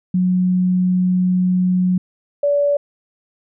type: tone pair in turn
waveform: sine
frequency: 182.5 / 574.9 Hz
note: F#3 / D5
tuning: -24 / -37 cents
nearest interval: octave + minor sixth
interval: 1987 cents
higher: second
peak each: -13 dBFS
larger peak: neither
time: 0.14-1.98 / 2.43-2.77 s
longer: first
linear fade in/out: 5 ms
effects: none